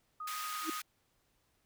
sine tone, 1244.5 Hz, D#6, in tune, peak -39 dBFS, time 0.2-0.8 s, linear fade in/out 5 ms
pink high-pass noise, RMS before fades -43 dBFS, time 0.27-0.82 s, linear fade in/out 5 ms, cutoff 1300 Hz, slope 24 dB/octave
sine tone with exponential growth, 320 Hz, D#4, 49 cents sharp, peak -30 dBFS, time 0.62-0.7 s, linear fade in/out 5 ms, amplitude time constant 16 ms
effects pink hiss -75 dBFS RMS until 1.65 s

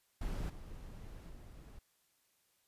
brown noise with level steps, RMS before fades -38 / -49 / -52 dBFS, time 0.21-1.79 s, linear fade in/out 5 ms, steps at 0.49 / 1.29 s, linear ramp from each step 10 ms, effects white hiss -75 dBFS RMS until 2.67 s + resampled to 32000 Hz

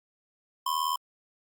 square ring-modulated tone, 1038 Hz, C6, 14 cents flat, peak -24 dBFS, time 0.66-0.96 s, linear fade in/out 5 ms, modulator 39.7 Hz, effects Opus 48 kbps

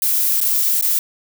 violet noise with dropouts, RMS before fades -17 dBFS, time 0.02-0.99 s, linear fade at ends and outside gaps 2 ms, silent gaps 0.405-0.412 / 0.812-0.824 s, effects none

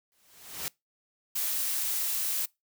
white noise with exponential growth, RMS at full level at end -32 dBFS, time 0.12-0.68 s, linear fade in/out 0 ms, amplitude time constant 120 ms
blue noise, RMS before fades -30 dBFS, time 1.35-2.46 s, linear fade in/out 10 ms
effects noise-tail reverb RT60 0.2 s tail -24 dB re dry

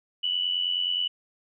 sine tone with amplitude modulation, 2962 Hz, F#7, 1 cent sharp, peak -21 dBFS, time 0.23-1.08 s, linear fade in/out 10 ms, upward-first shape sine, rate 89.5 Hz, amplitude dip 65%, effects none

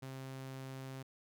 sawtooth tone, 132.8 Hz, C3, 26 cents sharp, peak -40 dBFS, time 0.02-1.03 s, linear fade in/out 10 ms, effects none

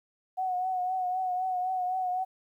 sine tone with vibrato, 738 Hz, F#5, 5 cents flat, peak -27 dBFS, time 0.37-2.25 s, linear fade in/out 20 ms, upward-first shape triangle, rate 3.9 Hz, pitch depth 45 cents each way, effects 11-bit

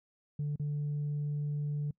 sine tone with dropouts, 146.83 Hz, D3, in tune, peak -29 dBFS, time 0.39-1.91 s, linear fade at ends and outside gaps 5 ms, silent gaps 0.559-0.596 s, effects noise-tail reverb RT60 0.1 s tail -25 dB re dry + tanh soft clip ceiling -29 dBFS

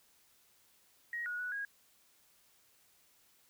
sine tone with pitch steps, 1889 / 1452 / 1475 / 1640 Hz, A#6 / F#6 / F#6 / G#6, +22 / -33 / -6 / -22 cents, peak -36 dBFS, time 1.13-1.65 s, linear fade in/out 2 ms, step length 130 ms, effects white hiss -68 dBFS RMS until 3.49 s

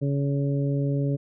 harmonic tone, 140.5 Hz, C#3, 24 cents sharp, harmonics 1 / 2 / 3 / 4, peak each -23 / -29 / -33 / -35 dBFS, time 0.01-1.17 s, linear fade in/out 20 ms, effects none

